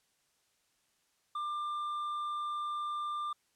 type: tone with hard clipping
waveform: sine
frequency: 1192 Hz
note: D6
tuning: 25 cents sharp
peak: -35 dBFS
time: 1.35-3.33 s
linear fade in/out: 5 ms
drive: 4 dB
effects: white hiss -74 dBFS RMS until 3.55 s + low-pass 10000 Hz 12 dB/octave